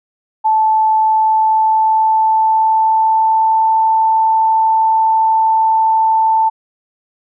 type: tone with pitch glide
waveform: sine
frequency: 874 to 886.2 Hz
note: A5 to A5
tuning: -12 to +12 cents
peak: -9 dBFS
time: 0.44-6.5 s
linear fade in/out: 20 ms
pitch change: +24 cents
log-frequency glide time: 0.97-3.7 s
effects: none